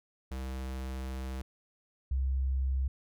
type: tone pair in turn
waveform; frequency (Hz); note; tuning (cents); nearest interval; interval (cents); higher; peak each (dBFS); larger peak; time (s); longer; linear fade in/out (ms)
square / sine; 65.3 / 66.06; C2 / C2; -3 / +17; unison; 20; second; -36 / -27; second; 0.31-1.42 / 2.11-2.88; first; 5
effects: none